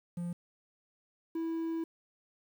triangle tone pair in turn, 173.7 / 327.9 Hz, F3 / E4, -9 / -9 cents, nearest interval major seventh, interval 1100 cents, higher second, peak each -32 / -30 dBFS, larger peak second, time 0.17-0.33 / 1.35-1.84 s, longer second, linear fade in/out 5 ms, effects 10-bit

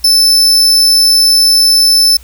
40% pulse tone, 5274 Hz, E8, in tune, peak -4 dBFS, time 0.04-2.17 s, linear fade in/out 5 ms, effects added 60 Hz sine -34 dBFS peak until 2.23 s + white hiss -42 dBFS RMS until 2.23 s

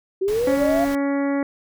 sine linear sweep, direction up, 370 to 698.5 Hz, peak -18 dBFS, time 0.21-0.85 s, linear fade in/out 10 ms
pink noise, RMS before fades -35 dBFS, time 0.28-0.95 s, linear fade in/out 0 ms
harmonic tone, 280 Hz, C#4, 18 cents sharp, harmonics 1 / 2 / 3 / 4 / 5 / 6 / 7 / 8, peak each -20 / -26 / -34 / -36 / -38 / -39 / -36 / -43 dBFS, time 0.47-1.43 s, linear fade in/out 2 ms
effects none

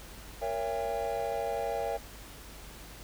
triangle chord, A# diminished seventh, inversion none, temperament just, 466.2 / 559.4 / 671.3 / 805.5 Hz, A#4 / C#5 / E5 / G5, 0 / +16 / +31 / +47 cents, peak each -34 dBFS, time 0.41-1.98 s, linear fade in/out 20 ms, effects added 50 Hz sine -49 dBFS peak until 3.03 s + pink hiss -49 dBFS RMS until 3.03 s

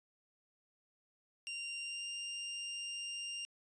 sawtooth tone with pitch glide, 2777 to 2795 Hz, F7 to F7, -10 to +1 cents, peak -37 dBFS, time 1.47-3.45 s, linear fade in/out 0 ms, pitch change +11 cents, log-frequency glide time 1.81-2.06 s, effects resampled to 22050 Hz

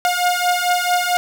sawtooth beating tone pair, 712 / 716.5 Hz, F5 / F5, +33 / +44 cents, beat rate 4.5 Hz, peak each -15 dBFS, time 0.05-1.17 s, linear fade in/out 0 ms, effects none

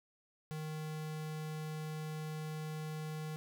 square tone, 155.2 Hz, D#3, 4 cents flat, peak -40 dBFS, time 0.51-3.36 s, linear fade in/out 0 ms, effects none

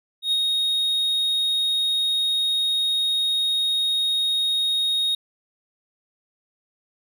triangle tone with ADSR envelope, 3735 Hz, A#7, 3 cents sharp, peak -16 dBFS, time 0.22-5.15 s, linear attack 100 ms, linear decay 42 ms, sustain -2 dB, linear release 4 ms, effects none

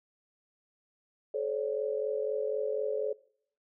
sine tone cluster, 430.3 / 530 / 574 Hz, A4 / C5 / D5, -39 / +22 / -40 cents, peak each -32 / -35 / -35 dBFS, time 1.34-3.13 s, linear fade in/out 5 ms, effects noise-tail reverb RT60 0.6 s tail -22 dB re dry

